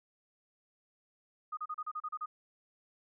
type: tone bursts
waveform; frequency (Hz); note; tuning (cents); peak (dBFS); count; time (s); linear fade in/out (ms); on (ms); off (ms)
sine; 1238; D#6; -9; -35; 9; 1.52-2.26; 10; 52; 34
effects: none